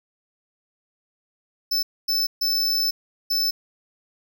square tone bursts at uneven times, 5274 Hz, E8, in tune, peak -20 dBFS, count 4, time 1.71-1.83 / 2.08-2.27 / 2.41-2.91 / 3.3-3.51 s, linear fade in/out 10 ms, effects none

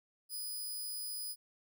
5% pulse tone, 4978 Hz, D#8, in tune, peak -32 dBFS, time 0.29-1.36 s, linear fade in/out 50 ms, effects none

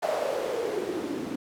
white noise with band-pass filter sweep, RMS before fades -30 dBFS, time 0.02-1.36 s, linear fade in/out 10 ms, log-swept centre 670 to 270 Hz, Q 5.5, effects none

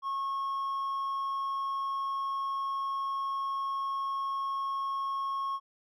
sine tone with hard clipping, 1092 Hz, C#6, 26 cents flat, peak -31 dBFS, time 0.02-5.6 s, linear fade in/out 50 ms, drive 2 dB, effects none

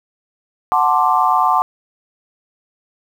sine chord, D dominant seventh, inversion first, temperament equal, 740 / 880 / 1046.5 / 1174.7 Hz, F#5 / A5 / C6 / D6, 0 / 0 / 0 / 0 cents, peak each -17 dBFS, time 0.72-1.62 s, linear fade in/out 0 ms, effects 7-bit

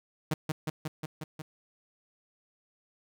sawtooth tone with echo, 155.56 Hz, D#3, in tune, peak -22 dBFS, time 0.31-0.34 s, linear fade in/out 5 ms, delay 180 ms, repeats 6, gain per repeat -2 dB, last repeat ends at 1.42 s, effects none

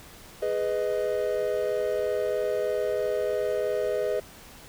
triangle chord, G# minor, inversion none, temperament just, 415.3 / 498.4 / 623 Hz, G#4 / B4 / D#5, 0 / +16 / +2 cents, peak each -27 dBFS, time 0.42-4.2 s, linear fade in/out 5 ms, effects pink hiss -48 dBFS RMS until 4.68 s

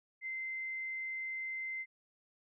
sine tone, 2075 Hz, C7, 15 cents flat, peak -37 dBFS, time 0.21-1.86 s, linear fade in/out 50 ms, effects none

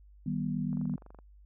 sine chord, Eb augmented, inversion none, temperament just, 155.56 / 194.45 / 243.1 Hz, Eb3 / G3 / B3, 0 / -14 / -27 cents, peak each -34 dBFS, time 0.26-0.96 s, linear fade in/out 5 ms
click train, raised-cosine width 1 ms, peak -38 dBFS, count 12, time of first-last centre 0.73-1.188 s, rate 24 Hz
effects added 50 Hz sine -53 dBFS peak until 1.45 s

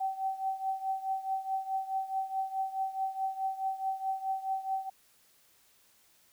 sine tone with tremolo, 769 Hz, G5, 33 cents flat, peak -27 dBFS, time 0-4.9 s, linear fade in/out 10 ms, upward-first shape triangle, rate 4.7 Hz, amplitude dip 85%, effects white hiss -65 dBFS RMS until 6.32 s

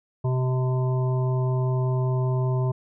harmonic tone, 128.2 Hz, C3, 35 cents flat, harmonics 1 / 3 / 5 / 7 / 8, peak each -21 / -31 / -35 / -38 / -39 dBFS, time 0.24-2.72 s, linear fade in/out 10 ms, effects none

